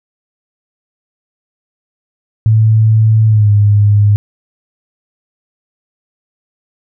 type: tone with pitch glide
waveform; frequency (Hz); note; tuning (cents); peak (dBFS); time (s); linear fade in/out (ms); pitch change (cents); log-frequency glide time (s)
sine; 110 to 103.23; A2 to G#2; 0 to -10; -5; 2.46-4.16; 0; -110; 3.27-3.5
effects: none